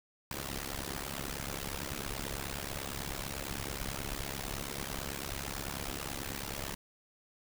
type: noise with amplitude modulation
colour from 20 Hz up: pink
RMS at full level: -35 dBFS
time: 0.31-6.75 s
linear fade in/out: 2 ms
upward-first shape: sine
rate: 69.1 Hz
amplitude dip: 95%
effects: none